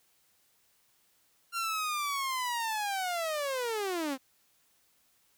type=linear sweep; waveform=sawtooth; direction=down; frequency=1388 to 253.9 Hz; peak=-27 dBFS; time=1.52-4.18 s; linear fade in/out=50 ms; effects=white hiss -69 dBFS RMS until 5.37 s